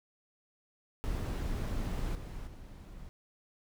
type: noise with level steps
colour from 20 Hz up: brown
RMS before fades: -34 / -42 / -48 dBFS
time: 1.04-3.09 s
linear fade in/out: 0 ms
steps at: 2.15 / 2.47 s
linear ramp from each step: 2 ms
effects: none

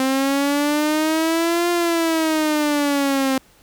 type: exponential two-way sweep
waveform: sawtooth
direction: up then down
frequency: 261.6 to 349.2 to 263 Hz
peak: -13 dBFS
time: 0-3.38 s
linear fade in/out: 2 ms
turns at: 1.7 s
effects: pink hiss -53 dBFS RMS until 3.62 s

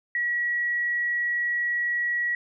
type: tone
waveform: sine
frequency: 1922 Hz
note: B6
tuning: 48 cents flat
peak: -23 dBFS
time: 0.15-2.35 s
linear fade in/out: 2 ms
effects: none

